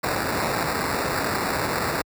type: noise with sample-and-hold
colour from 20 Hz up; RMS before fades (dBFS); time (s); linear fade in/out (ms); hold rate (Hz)
white; -25; 0.03-2.02; 10; 3150
effects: high-pass 60 Hz 12 dB/octave